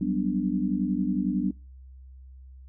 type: chord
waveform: sine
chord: G major seventh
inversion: third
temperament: equal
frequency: 185 / 196 / 246.9 / 293.7 Hz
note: F#3 / G3 / B3 / D4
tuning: 0 / 0 / 0 / 0 cents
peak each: -29 dBFS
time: 0.01-1.51 s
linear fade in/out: 5 ms
effects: noise-tail reverb RT60 0.3 s tail -24 dB re dry + added 65 Hz sine -44 dBFS peak until 2.68 s